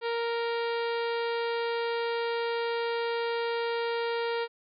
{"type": "harmonic tone with a mistuned harmonic", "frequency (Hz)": 466.2, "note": "A#4", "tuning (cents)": 0, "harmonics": [1, 2, 3, 4, 5, 6, 7, 8, 9, 10], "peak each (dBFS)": [-29, -35, -39, -41, -43, -45, -46, -47, -48, -49], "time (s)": [0.01, 4.48], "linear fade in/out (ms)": 50, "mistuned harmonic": 9, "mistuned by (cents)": -22, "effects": []}